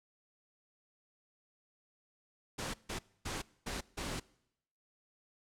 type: noise bursts at uneven times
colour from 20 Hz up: pink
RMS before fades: -39 dBFS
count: 5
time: 2.58-2.74 / 2.89-2.99 / 3.25-3.42 / 3.66-3.81 / 3.97-4.2 s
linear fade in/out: 10 ms
effects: noise-tail reverb RT60 0.8 s tail -23 dB re dry + low-pass 9000 Hz 12 dB/octave